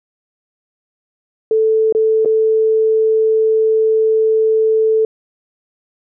sine tone with dropouts, 440 Hz, A4, in tune, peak -10 dBFS, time 1.51-5.05 s, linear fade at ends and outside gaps 2 ms, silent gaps 1.925-1.949 / 2.249-2.257 s, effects none

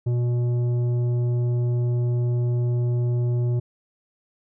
sine tone with tanh clipping, 121.2 Hz, B2, 32 cents flat, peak -21 dBFS, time 0.06-3.6 s, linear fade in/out 10 ms, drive 9 dB, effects none

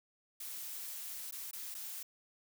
blue noise with dropouts, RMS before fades -44 dBFS, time 0.4-2.03 s, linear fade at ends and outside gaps 5 ms, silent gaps 1.311-1.323 / 1.512-1.531 / 1.744-1.748 s, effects none

